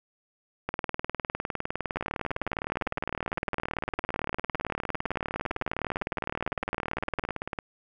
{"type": "two click trains", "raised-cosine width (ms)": 0.5, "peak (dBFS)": [-16, -14], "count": [101, 131], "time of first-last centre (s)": [[1.97, 7.588], [0.69, 7.289]], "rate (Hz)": [17.8, 19.7], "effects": []}